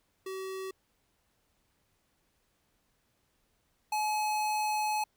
square tone pair in turn, 380.6 / 851.2 Hz, F#4 / G#5, +49 / +42 cents, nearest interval octave + major second, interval 1393 cents, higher second, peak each -37 / -29 dBFS, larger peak second, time 0.26-0.71 / 3.92-5.04 s, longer second, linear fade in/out 5 ms, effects pink hiss -74 dBFS RMS until 5.16 s

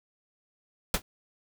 pink noise with exponential decay, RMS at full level -20 dBFS, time 0.94-1.02 s, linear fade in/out 2 ms, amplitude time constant 17 ms, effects none

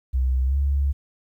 sine tone with pitch glide, 64.4 to 69.82 Hz, C2 to C#2, -27 to +13 cents, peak -18 dBFS, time 0.13-0.93 s, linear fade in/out 20 ms, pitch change +140 cents, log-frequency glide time 0.45-0.56 s, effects 10-bit

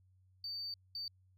sine tone bursts at uneven times, 4593 Hz, D8, 39 cents flat, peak -38 dBFS, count 2, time 0.44-0.74 / 0.95-1.08 s, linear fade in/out 2 ms, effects tanh soft clip ceiling -36 dBFS + added 93 Hz sine -65 dBFS peak until 1.37 s

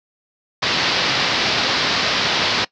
white low-pass noise, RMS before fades -19 dBFS, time 0.62-2.65 s, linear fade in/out 10 ms, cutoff 5100 Hz, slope 48 dB/octave, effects noise-tail reverb RT60 0.1 s tail -21 dB re dry + high-pass 100 Hz 12 dB/octave

